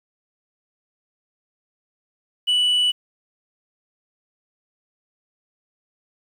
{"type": "tone", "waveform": "sine", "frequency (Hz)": 2960, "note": "F#7", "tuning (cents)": 0, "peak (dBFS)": -13, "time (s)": [2.47, 2.92], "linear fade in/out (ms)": 20, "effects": ["tanh soft clip ceiling -15 dBFS", "8-bit"]}